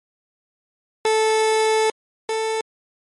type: tone pair in turn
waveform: 30% pulse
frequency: 438 / 442.3 Hz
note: A4 / A4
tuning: -8 / +9 cents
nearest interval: unison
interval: 17 cents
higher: second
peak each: -13 / -18 dBFS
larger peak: first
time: 1.05-1.9 / 2.29-2.61 s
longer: first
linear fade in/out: 2 ms
effects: MP3 48 kbps